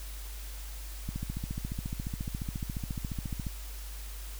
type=click train; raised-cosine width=5 ms; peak=-22 dBFS; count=35; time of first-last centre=1.09-3.468 s; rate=14.3 Hz; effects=added 50 Hz sine -39 dBFS peak until 4.39 s + white hiss -48 dBFS RMS until 4.39 s